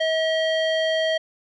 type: tone with low-pass filter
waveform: square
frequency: 640 Hz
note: D#5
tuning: 49 cents sharp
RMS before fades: -22 dBFS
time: 0-1.18 s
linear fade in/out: 10 ms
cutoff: 3300 Hz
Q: 2.2
effects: none